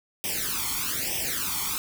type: noise with flanger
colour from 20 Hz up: white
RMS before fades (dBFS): -29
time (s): 0.24-1.78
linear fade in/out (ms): 0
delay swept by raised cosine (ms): 0.35 to 0.92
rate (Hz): 1.1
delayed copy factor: +0.9
effects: none

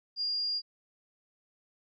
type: tone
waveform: sine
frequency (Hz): 4818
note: D8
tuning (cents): +43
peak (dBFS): -29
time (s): 0.16-0.62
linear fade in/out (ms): 50
effects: none

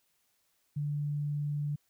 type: tone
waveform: sine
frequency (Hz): 146.5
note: D3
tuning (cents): -4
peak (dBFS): -30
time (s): 0.76-1.76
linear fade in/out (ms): 10
effects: white hiss -74 dBFS RMS until 1.89 s

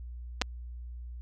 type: clicks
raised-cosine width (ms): 0.2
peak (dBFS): -10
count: 2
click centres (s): 0.415 / 0.419
effects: added 60 Hz sine -39 dBFS peak until 1.21 s

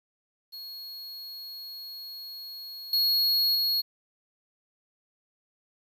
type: tone with level steps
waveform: square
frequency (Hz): 4320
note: C#8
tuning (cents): -45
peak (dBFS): -39 / -22 / -24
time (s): 0.52-3.82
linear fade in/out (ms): 20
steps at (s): 2.93 / 3.55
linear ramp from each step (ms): 2
effects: 10-bit

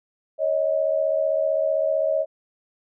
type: tone pair together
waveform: sine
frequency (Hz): 554.4 / 630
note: C#5 / D#5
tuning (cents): 0 / +21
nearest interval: major second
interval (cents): 221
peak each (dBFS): -23 / -21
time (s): 0.38-2.26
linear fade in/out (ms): 50
effects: none

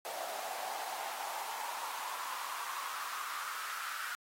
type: noise with high-pass filter sweep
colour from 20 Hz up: pink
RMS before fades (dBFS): -41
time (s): 0.05-4.15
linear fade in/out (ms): 0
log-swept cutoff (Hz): 680 to 1400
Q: 5.3
effects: AAC 48 kbps

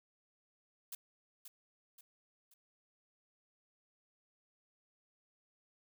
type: noise with echo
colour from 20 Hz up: blue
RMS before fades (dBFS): -44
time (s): 0.92-0.95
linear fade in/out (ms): 5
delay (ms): 530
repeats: 3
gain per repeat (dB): -7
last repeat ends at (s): 2.54
effects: none

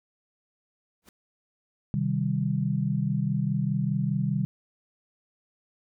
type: noise with exponential growth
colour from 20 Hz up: pink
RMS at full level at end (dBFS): -47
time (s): 1.02-1.09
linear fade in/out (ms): 1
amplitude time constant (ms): 15
type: chord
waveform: sine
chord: C minor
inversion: none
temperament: equal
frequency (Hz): 130.81 / 155.56 / 196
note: C3 / Eb3 / G3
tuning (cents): 0 / 0 / 0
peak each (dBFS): -28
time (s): 1.94-4.45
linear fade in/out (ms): 0
effects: none

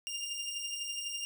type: beating tone pair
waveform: 20% pulse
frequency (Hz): 2794 / 2806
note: F7 / F7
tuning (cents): 0 / +8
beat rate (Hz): 12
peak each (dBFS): -37 / -33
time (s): 0.07-1.25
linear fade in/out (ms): 0
effects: 11-bit

